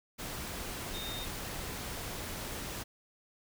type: tone in noise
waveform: sine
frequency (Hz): 3681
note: A#7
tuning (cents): -23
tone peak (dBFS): -41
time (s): 0.93-1.26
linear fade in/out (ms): 20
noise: pink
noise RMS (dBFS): -40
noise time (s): 0.18-2.84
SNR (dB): -4
effects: none